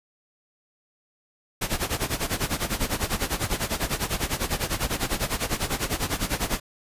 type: noise with tremolo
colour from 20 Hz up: pink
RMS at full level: -24 dBFS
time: 1.61-6.6 s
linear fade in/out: 10 ms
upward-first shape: sine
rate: 10 Hz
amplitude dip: 85%
effects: resampled to 32000 Hz